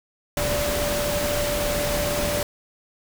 sine tone in noise, 585 Hz, D5, 7 cents flat, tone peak -25 dBFS, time 0.37-2.43 s, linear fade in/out 2 ms, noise pink, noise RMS -26 dBFS, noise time 0.37-2.43 s, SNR -2 dB, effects none

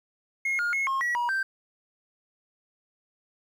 triangle tone with pitch steps, 2154 / 1422 / 2172 / 1074 / 1928 / 960 / 1564 Hz, C7 / F6 / C#7 / C6 / B6 / B5 / G6, +50 / +31 / -36 / +45 / -42 / -49 / -4 cents, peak -22 dBFS, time 0.45-1.43 s, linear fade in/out 5 ms, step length 140 ms, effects tanh soft clip ceiling -18 dBFS + 10-bit

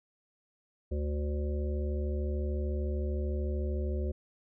harmonic tone, 73.42 Hz, D2, in tune, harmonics 1 / 3 / 5 / 7 / 8, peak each -30 / -41 / -39 / -43 / -46 dBFS, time 0.91-4.12 s, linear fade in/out 10 ms, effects none

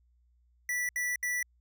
square tone bursts, 1963 Hz, B6, 11 cents flat, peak -30 dBFS, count 3, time 0.69-1.428 s, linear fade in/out 2 ms, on 200 ms, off 69 ms, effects added 60 Hz sine -64 dBFS peak until 1.6 s

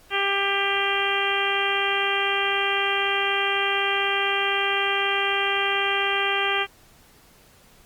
harmonic tone, 396.5 Hz, G4, 20 cents sharp, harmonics 1 / 2 / 3 / 4 / 5 / 6 / 7 / 8, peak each -29 / -29 / -29 / -29 / -29 / -29 / -29 / -29 dBFS, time 0.1-6.67 s, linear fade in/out 50 ms, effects pink hiss -54 dBFS RMS until 7.85 s + Opus 48 kbps

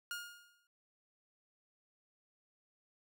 sawtooth tone with exponential decay, 1422 Hz, F6, 31 cents sharp, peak -35 dBFS, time 0.11-0.67 s, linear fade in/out 1 ms, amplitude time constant 120 ms, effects none

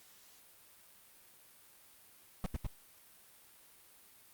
brown noise bursts, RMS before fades -34 dBFS, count 3, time 2.44-2.667 s, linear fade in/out 2 ms, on 23 ms, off 79 ms, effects white hiss -61 dBFS RMS until 4.33 s + Opus 48 kbps

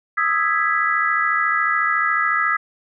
sine chord, E major seventh, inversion third, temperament equal, 1244.5 / 1318.5 / 1661.2 / 1975.5 Hz, D#6 / E6 / G#6 / B6, 0 / 0 / 0 / 0 cents, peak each -22 dBFS, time 0.17-2.57 s, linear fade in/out 10 ms, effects none

